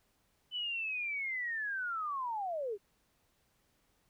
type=linear sweep; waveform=sine; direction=down; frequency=3017 to 379 Hz; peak=-34 dBFS; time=0.51-2.78 s; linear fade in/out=50 ms; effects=pink hiss -74 dBFS RMS until 4.09 s